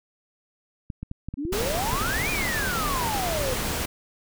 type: clicks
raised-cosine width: 5 ms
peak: -20 dBFS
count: 12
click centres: 0.902 / 1.03 / 1.114 / 1.286 / 1.34 / 1.452 / 1.526 / 1.607 / 1.932 / 2.014 / 2.407 / 2.676 s
type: exponential two-way sweep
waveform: sine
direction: up then down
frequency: 261.6 to 2489 to 485.9 Hz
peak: -27 dBFS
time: 1.37-3.55 s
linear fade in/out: 20 ms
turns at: 2.3 s
type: noise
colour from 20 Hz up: pink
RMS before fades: -28 dBFS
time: 1.52-3.86 s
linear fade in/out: 10 ms
effects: none